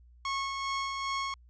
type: tone with tremolo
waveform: sawtooth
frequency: 1095 Hz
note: C#6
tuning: 22 cents flat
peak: -26 dBFS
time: 0.25-1.34 s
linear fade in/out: 2 ms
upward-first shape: sine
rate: 2.5 Hz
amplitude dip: 35%
effects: added 60 Hz sine -54 dBFS peak until 1.49 s + resampled to 16000 Hz